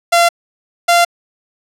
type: tone pair in turn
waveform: sawtooth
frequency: 686 / 691.2 Hz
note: F5 / F5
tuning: -31 / -18 cents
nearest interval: unison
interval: 13 cents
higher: second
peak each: -4 dBFS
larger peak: neither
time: 0.12-0.29 / 0.88-1.05 s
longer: neither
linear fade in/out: 10 ms
effects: low-pass 12000 Hz 12 dB/octave